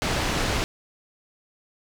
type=low-pass noise; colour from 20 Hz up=pink; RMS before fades=-25 dBFS; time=0.02-0.64 s; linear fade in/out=0 ms; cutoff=5900 Hz; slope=12 dB/octave; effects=none